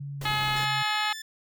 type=tone with pitch glide; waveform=sine; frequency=141.2 to 134.82 Hz; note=C#3 to C#3; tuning=+32 to -48 cents; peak=-33 dBFS; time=0-0.83 s; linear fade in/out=10 ms; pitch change=-80 cents; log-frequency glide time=0.14-0.4 s
type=noise; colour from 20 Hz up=pink; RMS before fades=-39 dBFS; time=0.21-0.65 s; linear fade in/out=5 ms
type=harmonic tone; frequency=424.3 Hz; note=G#4; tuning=37 cents sharp; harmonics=2 / 3 / 4 / 5 / 6 / 7 / 8 / 9 / 10; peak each=-30 / -32 / -33 / -34 / -35 / -35 / -36 / -37 / -37 dBFS; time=0.25-1.13 s; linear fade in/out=5 ms
type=tone; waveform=15% pulse; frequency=1760 Hz; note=A6; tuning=in tune; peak=-30 dBFS; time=0.56-1.22 s; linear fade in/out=5 ms
effects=none